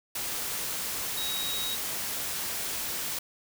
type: tone in noise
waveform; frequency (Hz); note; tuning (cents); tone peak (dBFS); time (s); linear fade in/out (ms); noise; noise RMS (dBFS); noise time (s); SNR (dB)
sine; 3803; A#7; +34; -32; 1.17-1.75; 5; white; -33; 0.15-3.19; -2
effects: none